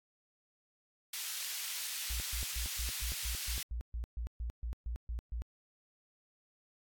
pink high-pass noise, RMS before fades -40 dBFS, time 1.13-3.63 s, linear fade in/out 5 ms, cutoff 2800 Hz, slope 12 dB/octave
sine tone bursts, 58.27 Hz, A#1, in tune, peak -35 dBFS, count 15, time 2.1-5.42 s, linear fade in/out 0 ms, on 100 ms, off 130 ms
effects AAC 64 kbps

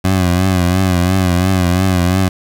20% pulse tone with vibrato, 91.4 Hz, F#2, 21 cents flat, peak -6 dBFS, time 0.04-2.29 s, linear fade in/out 10 ms, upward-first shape triangle, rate 2.9 Hz, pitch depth 90 cents each way, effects 7-bit

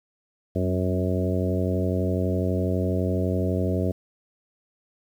harmonic tone with a mistuned harmonic, 92 Hz, F#2, 9 cents flat, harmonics 1 / 2 / 3 / 4 / 5 / 6 / 7, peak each -25 / -28 / -30 / -31 / -32 / -33 / -33 dBFS, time 0.55-3.92 s, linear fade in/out 10 ms, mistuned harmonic 2, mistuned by +34 cents, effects 9-bit

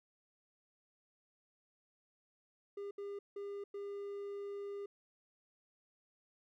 triangle tone bursts at uneven times, 402.8 Hz, G4, 47 cents sharp, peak -39 dBFS, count 4, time 2.77-2.91 / 2.98-3.19 / 3.36-3.64 / 3.74-4.86 s, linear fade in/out 5 ms, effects none

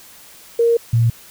sine tone pair in turn, 466.2 / 116.11 Hz, A#4 / A#2, 0 / -6 cents, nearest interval 2 octaves, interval 2406 cents, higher first, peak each -11 dBFS, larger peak neither, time 0.59-0.77 / 0.93-1.1 s, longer first, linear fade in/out 5 ms, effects white hiss -43 dBFS RMS until 1.3 s

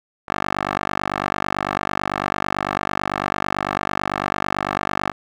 10% pulse tone with band-pass filter, 49 Hz, G1, in tune, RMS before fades -24 dBFS, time 0.28-5.12 s, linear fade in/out 10 ms, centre 1200 Hz, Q 1.3, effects none

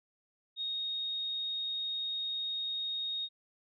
sine tone, 3729 Hz, A#7, in tune, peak -33 dBFS, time 0.56-3.29 s, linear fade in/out 50 ms, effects none

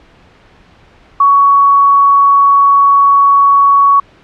sine tone, 1120 Hz, C#6, 18 cents sharp, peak -4 dBFS, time 1.2-4 s, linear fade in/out 5 ms, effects pink hiss -44 dBFS RMS until 4.23 s + low-pass 3000 Hz 12 dB/octave

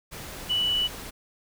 sine tone in noise, 2960 Hz, F#7, in tune, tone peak -22 dBFS, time 0.49-0.88 s, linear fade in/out 20 ms, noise pink, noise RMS -39 dBFS, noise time 0.11-1.11 s, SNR +14 dB, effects none

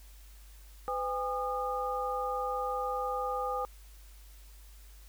sine tone cluster, 505 / 810 / 1221 Hz, B4 / G#5 / D#6, +39 / -43 / -33 cents, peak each -35 / -35 / -35 dBFS, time 0.88-3.65 s, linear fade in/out 0 ms, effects added 50 Hz sine -50 dBFS peak until 5.08 s + white hiss -60 dBFS RMS until 5.08 s

